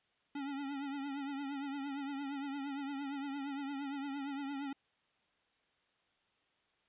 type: tone with vibrato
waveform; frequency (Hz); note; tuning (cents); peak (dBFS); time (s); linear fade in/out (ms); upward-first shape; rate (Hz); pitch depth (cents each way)
square; 278.7; C#4; +9; -39; 0.35-4.73; 5; triangle; 8.7; 75
effects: white hiss -75 dBFS RMS until 6.88 s + resampled to 8000 Hz